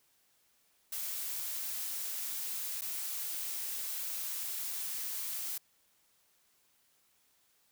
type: noise with dropouts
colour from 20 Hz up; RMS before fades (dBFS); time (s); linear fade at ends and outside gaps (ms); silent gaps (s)
blue; -38; 0.92-5.58; 5; 2.811-2.818
effects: white hiss -71 dBFS RMS until 7.71 s